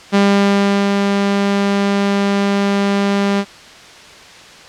sawtooth tone with ADSR envelope, 199.8 Hz, G3, 33 cents sharp, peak -5 dBFS, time 0.12-3.45 s, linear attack 28 ms, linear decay 740 ms, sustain -4 dB, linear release 58 ms, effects white hiss -38 dBFS RMS until 4.68 s + low-pass 5000 Hz 12 dB/octave

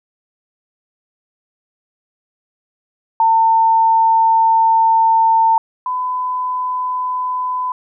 sine tone pair in turn, 900 / 1005.6 Hz, A5 / B5, +39 / +31 cents, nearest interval major second, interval 192 cents, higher second, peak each -9 / -17 dBFS, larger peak first, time 3.2-5.58 / 5.86-7.72 s, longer first, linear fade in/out 2 ms, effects none

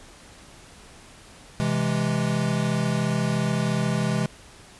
square chord, C augmented, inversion none, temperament equal, 130.81 / 164.81 / 207.7 Hz, C3 / E3 / G#3, 0 / 0 / 0 cents, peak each -27 dBFS, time 1.6-4.26 s, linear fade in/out 0 ms, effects pink hiss -48 dBFS RMS until 4.79 s + resampled to 24000 Hz

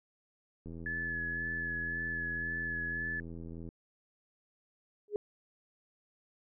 click train, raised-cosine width 3 ms, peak -33 dBFS, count 253, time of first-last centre 0.66-3.689 s, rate 83.2 Hz
sine tone with vibrato, 1714 Hz, A6, 46 cents flat, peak -34 dBFS, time 0.86-3.2 s, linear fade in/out 2 ms, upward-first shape sine, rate 1.9 Hz, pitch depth 22 cents each way
sine tone with exponential growth, 415.3 Hz, G#4, in tune, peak -25 dBFS, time 5.08-5.16 s, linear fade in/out 1 ms, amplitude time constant 17 ms
effects none

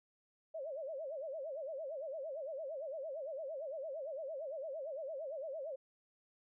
sine tone with vibrato, 587.3 Hz, D5, in tune, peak -40 dBFS, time 0.54-5.76 s, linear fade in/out 10 ms, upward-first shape sine, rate 8.8 Hz, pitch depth 200 cents each way, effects none

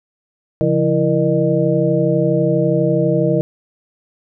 sine tone cluster, 140.7 / 172.9 / 330.1 / 470 / 608 Hz, C#3 / F3 / E4 / A#4 / D#5, +26 / -17 / +2 / +14 / -40 cents, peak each -19 dBFS, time 0.61-3.41 s, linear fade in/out 0 ms, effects none

